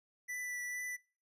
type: tone with vibrato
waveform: square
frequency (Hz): 1975.5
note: B6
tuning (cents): 0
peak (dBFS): -39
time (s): 0.28-0.97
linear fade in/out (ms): 20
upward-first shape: triangle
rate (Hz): 2.2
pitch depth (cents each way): 14
effects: noise-tail reverb RT60 0.4 s tail -23 dB re dry + resampled to 32000 Hz